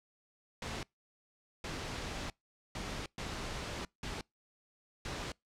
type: noise bursts at uneven times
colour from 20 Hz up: pink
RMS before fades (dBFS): -40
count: 6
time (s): 0.62-0.83 / 1.64-2.3 / 2.75-3.06 / 3.18-3.85 / 4.03-4.21 / 5.05-5.32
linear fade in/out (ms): 2
effects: noise-tail reverb RT60 0.2 s tail -26 dB re dry + low-pass 6000 Hz 12 dB/octave